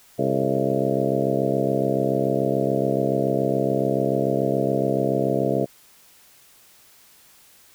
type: harmonic tone with a mistuned harmonic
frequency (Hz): 67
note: C2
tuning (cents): +42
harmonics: 2 / 3 / 4 / 5 / 6 / 7 / 8 / 9 / 10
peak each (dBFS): -28 / -28 / -28 / -28 / -28 / -28 / -28 / -28 / -28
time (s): 0.18-5.66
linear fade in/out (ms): 20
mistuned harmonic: 7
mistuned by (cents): -73
effects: white hiss -53 dBFS RMS until 7.74 s